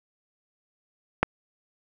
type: click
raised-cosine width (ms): 0.5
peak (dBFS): -4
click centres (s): 1.23
effects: none